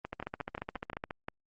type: two click trains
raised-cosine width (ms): 0.5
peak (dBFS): -21 / -22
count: 14 / 8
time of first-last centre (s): 0.13-1.039 / 0.05-1.285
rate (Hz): 14.3 / 5.67
effects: Opus 24 kbps